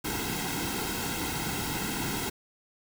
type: noise with comb filter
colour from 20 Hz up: pink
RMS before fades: -32 dBFS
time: 0.04-2.3 s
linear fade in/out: 10 ms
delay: 1.7 ms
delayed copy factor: -0.8
effects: none